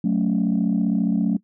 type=chord; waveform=sine; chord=F# minor; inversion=none; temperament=equal with one note detuned; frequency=185 / 220 / 278.1 Hz; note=F#3 / A3 / C#4; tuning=0 / 0 / +6 cents; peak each=-20 / -20 / -23 dBFS; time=0.04-1.37 s; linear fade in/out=5 ms; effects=noise-tail reverb RT60 0.1 s tail -20 dB re dry + tanh soft clip ceiling -12 dBFS